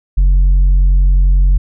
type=tone with tanh clipping; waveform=sine; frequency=45.62 Hz; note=F#1; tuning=24 cents flat; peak=-7 dBFS; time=0.17-1.58 s; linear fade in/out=10 ms; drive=3 dB; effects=none